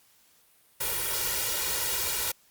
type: noise with comb filter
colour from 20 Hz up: white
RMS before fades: -29 dBFS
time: 0.8-2.32 s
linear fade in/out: 10 ms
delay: 2.1 ms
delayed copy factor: +0.85
effects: white hiss -62 dBFS RMS until 2.5 s + Opus 48 kbps